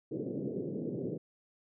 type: band-pass noise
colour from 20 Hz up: white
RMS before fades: -37 dBFS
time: 0.11-1.18 s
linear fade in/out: 10 ms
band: 120 to 480 Hz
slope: 48 dB/octave
effects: none